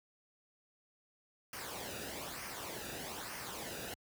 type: noise with flanger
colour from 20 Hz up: pink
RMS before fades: -44 dBFS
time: 1.53-3.94 s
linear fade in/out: 2 ms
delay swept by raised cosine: 0.26 to 0.95 ms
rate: 1.1 Hz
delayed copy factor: -0.6
effects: high-pass 60 Hz 12 dB/octave